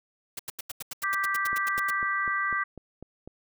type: noise bursts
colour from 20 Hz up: white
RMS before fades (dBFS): -35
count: 15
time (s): 0.37-1.905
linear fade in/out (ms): 5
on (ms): 23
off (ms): 85
type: chord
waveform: sine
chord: G major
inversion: second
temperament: just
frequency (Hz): 1176 / 1568 / 1960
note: D6 / G6 / B6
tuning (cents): +2 / 0 / -14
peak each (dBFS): -29 / -30 / -30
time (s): 1.03-2.64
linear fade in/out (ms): 10
type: click train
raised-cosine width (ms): 2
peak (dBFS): -28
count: 8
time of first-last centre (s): 1.53-3.276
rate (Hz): 4.01
effects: none